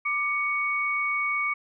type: tone pair together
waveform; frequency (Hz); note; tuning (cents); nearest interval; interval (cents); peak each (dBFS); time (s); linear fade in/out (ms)
sine; 1183 / 2233; D6 / C#7; +12 / +12; major seventh; 1100; -29 / -25; 0.05-1.54; 10
effects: none